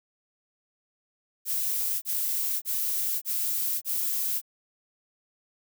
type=noise bursts; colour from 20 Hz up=violet; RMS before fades=-28 dBFS; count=5; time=1.45-4.416 s; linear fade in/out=50 ms; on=570 ms; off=29 ms; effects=none